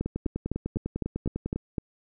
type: two click trains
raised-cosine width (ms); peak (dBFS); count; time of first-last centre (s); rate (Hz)
3; -17 / -15; 16 / 8; 0.06-1.56 / 0.01-1.782; 10 / 3.95
effects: none